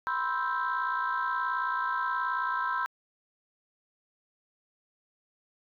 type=chord; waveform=sine; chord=C major seventh; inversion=third; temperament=equal; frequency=987.8 / 1046.5 / 1318.5 / 1568 Hz; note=B5 / C6 / E6 / G6; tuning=0 / 0 / 0 / 0 cents; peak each=-32 dBFS; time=0.07-2.86 s; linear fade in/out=0 ms; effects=tanh soft clip ceiling -21 dBFS